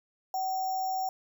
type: tone with sample-and-hold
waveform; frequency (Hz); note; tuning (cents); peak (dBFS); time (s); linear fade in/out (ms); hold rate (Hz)
sine; 757; F#5; +39; -28; 0.34-1.09; 2; 6300
effects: none